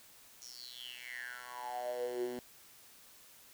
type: tone with high-pass filter sweep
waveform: 10% pulse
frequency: 123.47 Hz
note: B2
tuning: in tune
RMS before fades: -42 dBFS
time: 0.42-2.39 s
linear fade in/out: 0 ms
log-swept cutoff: 6000 to 280 Hz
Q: 9.4
effects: white hiss -59 dBFS RMS until 3.53 s